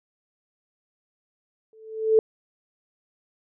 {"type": "tone with exponential growth", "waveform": "sine", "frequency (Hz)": 440, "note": "A4", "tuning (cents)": 0, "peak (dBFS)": -11, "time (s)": [1.73, 2.19], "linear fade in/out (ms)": 1, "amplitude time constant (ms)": 98, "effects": []}